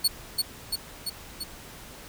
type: tone with echo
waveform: sawtooth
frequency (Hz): 4400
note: C#8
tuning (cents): -14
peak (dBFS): -16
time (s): 0.04-0.08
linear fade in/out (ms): 10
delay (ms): 340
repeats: 4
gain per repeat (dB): -3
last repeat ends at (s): 1.44
effects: pink hiss -45 dBFS RMS until 2.08 s

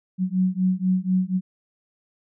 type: beating tone pair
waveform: sine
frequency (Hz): 183.3 / 187.4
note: F#3 / F#3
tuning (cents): -16 / +22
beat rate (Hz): 4.1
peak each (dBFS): -22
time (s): 0.18-1.41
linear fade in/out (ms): 50
effects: none

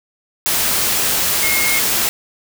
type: tone in noise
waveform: sine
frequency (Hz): 2155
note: C#7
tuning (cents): -49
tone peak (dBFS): -18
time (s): 1.43-1.79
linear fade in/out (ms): 0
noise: white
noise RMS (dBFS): -17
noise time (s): 0.46-2.09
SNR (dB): -4
effects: none

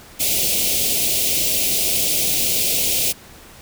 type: band-stop noise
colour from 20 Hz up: white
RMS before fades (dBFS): -19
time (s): 0.19-3.13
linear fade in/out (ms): 20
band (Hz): 700 to 2300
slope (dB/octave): 48
effects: pink hiss -43 dBFS RMS until 3.61 s

